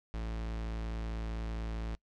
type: tone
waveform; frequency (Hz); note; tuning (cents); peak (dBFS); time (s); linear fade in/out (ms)
45% pulse; 55.5; A1; +16; -35; 0.14-1.95; 0
effects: noise-tail reverb RT60 0.1 s tail -24 dB re dry + low-pass 5000 Hz 12 dB/octave